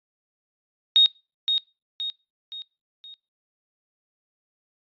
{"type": "tone with echo", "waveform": "sine", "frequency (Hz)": 3729, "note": "A#7", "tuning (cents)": 0, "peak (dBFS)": -12, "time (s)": [0.96, 1.06], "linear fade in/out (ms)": 0, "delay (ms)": 520, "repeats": 4, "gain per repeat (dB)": -7, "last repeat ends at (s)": 3.14, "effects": ["noise-tail reverb RT60 0.3 s tail -26 dB re dry", "resampled to 11025 Hz"]}